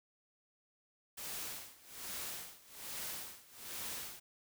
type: noise with tremolo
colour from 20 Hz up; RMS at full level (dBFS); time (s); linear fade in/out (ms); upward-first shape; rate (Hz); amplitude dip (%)
white; -42; 1.17-4.2; 10; sine; 1.2; 90
effects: none